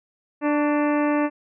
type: harmonic tone with a mistuned harmonic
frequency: 295.3 Hz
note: D4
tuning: 10 cents sharp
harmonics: 1 / 2 / 3 / 4 / 5 / 6 / 7 / 8 / 9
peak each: -20 / -25 / -29 / -31 / -37 / -34 / -38 / -40 / -39 dBFS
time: 0.41-1.3 s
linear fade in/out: 50 ms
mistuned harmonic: 4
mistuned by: -41 cents
effects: none